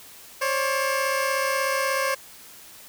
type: tone pair together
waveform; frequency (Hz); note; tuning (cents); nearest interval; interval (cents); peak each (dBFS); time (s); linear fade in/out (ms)
15% pulse; 535.5 / 572; C5 / D5; +40 / -46; minor second; 114; -17 / -22; 0.41-2.15; 10
effects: white hiss -46 dBFS RMS until 2.88 s

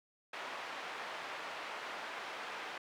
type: band-pass noise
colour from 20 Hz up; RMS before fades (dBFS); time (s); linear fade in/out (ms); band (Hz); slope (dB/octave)
pink; -44; 0.33-2.78; 5; 700 to 2600; 12
effects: none

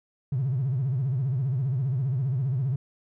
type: tone with vibrato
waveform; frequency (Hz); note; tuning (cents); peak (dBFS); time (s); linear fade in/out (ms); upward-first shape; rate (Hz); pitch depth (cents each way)
triangle; 131.1; C3; +4; -20; 0.32-2.76; 5; sine; 15; 170
effects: tanh soft clip ceiling -20 dBFS

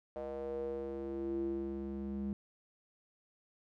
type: tone with band-pass filter sweep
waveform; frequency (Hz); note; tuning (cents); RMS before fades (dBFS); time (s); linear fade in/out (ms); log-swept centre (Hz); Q
square; 68.1; C#2; -30; -39; 0.16-2.33; 0; 580 to 230; 6.3
effects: none

